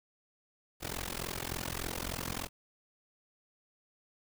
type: noise with amplitude modulation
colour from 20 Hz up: pink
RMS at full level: -34 dBFS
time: 0.8-2.49 s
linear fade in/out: 50 ms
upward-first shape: sine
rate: 43.4 Hz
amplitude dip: 100%
effects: none